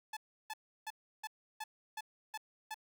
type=tone bursts; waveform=sawtooth; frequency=866 Hz; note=A5; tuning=28 cents flat; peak=-36 dBFS; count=8; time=0.13-2.744 s; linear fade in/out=5 ms; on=38 ms; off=330 ms; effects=none